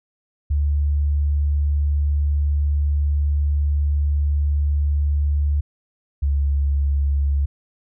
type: tone pair in turn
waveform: sine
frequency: 72.7 / 70.43 Hz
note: D2 / C#2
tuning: -17 / +28 cents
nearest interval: minor second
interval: 55 cents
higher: first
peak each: -16 dBFS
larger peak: neither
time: 0.5-5.61 / 6.22-7.46 s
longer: first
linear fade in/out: 10 ms
effects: none